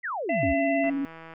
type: exponential sweep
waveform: sine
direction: down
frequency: 2097 to 57.1 Hz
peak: -28 dBFS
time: 0.03-0.54 s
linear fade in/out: 20 ms
type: harmonic tone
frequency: 672 Hz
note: E5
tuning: 33 cents sharp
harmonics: 1 / 3 / 4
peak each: -24 / -31 / -35 dBFS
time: 0.29-0.9 s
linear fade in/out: 5 ms
type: tone with vibrato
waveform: sine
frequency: 277.2 Hz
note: C#4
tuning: in tune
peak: -25 dBFS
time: 0.43-1.05 s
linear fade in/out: 0 ms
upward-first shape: triangle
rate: 19 Hz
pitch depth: 43 cents each way
type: click train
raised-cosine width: 0.5 ms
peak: -29 dBFS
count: 82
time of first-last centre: 0.84-1.337 s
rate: 163 Hz
effects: none